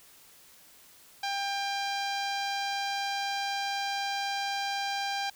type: tone with low-pass filter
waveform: sawtooth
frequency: 796 Hz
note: G5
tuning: 26 cents sharp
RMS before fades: -32 dBFS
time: 1.23-5.3 s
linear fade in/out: 5 ms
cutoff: 5000 Hz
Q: 2.1
effects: white hiss -56 dBFS RMS until 5.35 s